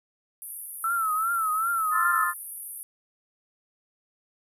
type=band-pass noise; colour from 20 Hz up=pink; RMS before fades=-39 dBFS; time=0.42-2.83 s; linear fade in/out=0 ms; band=9600 to 13000 Hz; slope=96 dB/octave
type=tone with vibrato; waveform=sine; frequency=1318.5 Hz; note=E6; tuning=in tune; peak=-23 dBFS; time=0.84-2.24 s; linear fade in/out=2 ms; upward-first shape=triangle; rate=2.6 Hz; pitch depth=110 cents each way
type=chord; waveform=sine; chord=F dominant seventh; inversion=second; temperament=equal; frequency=1046.5 / 1244.5 / 1396.9 / 1760 Hz; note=C6 / Eb6 / F6 / A6; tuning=0 / 0 / 0 / 0 cents; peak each=-29 dBFS; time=1.91-2.34 s; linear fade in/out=50 ms
effects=none